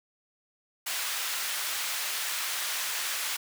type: high-pass noise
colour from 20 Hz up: pink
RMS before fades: -32 dBFS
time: 0.86-3.37 s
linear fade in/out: 10 ms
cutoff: 1500 Hz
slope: 12 dB/octave
effects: none